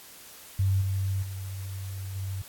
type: tone with level steps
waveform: sine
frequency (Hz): 96.2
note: G2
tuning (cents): -32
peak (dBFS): -21 / -25 / -33 / -30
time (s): 0.59-2.42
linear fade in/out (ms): 5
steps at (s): 0.81 / 1.22 / 2.15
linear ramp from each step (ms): 10
effects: white hiss -48 dBFS RMS until 2.48 s + AAC 64 kbps